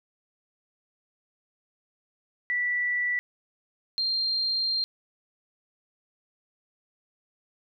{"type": "tone pair in turn", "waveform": "sine", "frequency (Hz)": [1962, 4186], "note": ["B6", "C8"], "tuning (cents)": [-12, 0], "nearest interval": "octave + minor second", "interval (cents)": 1312, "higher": "second", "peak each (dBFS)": -24, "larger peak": "neither", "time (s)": [[2.5, 3.19], [3.98, 4.84]], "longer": "second", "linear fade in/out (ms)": 0, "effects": []}